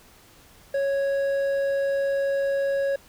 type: tone with hard clipping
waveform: triangle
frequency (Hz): 553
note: C#5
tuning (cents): -4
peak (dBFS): -23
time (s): 0.74-2.96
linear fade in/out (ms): 5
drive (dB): 9
effects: pink hiss -53 dBFS RMS until 3.08 s